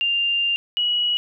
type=tone pair in turn; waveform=sine; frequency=2794 / 2918 Hz; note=F7 / F#7; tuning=0 / -25 cents; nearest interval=minor second; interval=75 cents; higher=second; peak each=-18 dBFS; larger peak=neither; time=0.01-0.56 / 0.77-1.17 s; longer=first; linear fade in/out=0 ms; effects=none